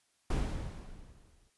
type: noise with exponential decay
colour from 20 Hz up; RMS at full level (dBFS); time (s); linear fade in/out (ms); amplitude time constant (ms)
brown; -28; 0.3-1.5; 5; 260
effects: white hiss -73 dBFS RMS until 1.57 s + resampled to 24000 Hz